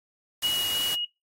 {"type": "noise", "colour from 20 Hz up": "white", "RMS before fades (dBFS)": -33, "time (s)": [0.42, 0.95], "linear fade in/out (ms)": 5}
{"type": "tone with vibrato", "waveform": "sine", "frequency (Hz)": 2900, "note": "F#7", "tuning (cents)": -35, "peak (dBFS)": -26, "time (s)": [0.43, 1.05], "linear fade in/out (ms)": 5, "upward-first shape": "triangle", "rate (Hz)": 3.1, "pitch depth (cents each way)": 10}
{"effects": ["noise-tail reverb RT60 0.2 s tail -19 dB re dry", "AAC 48 kbps"]}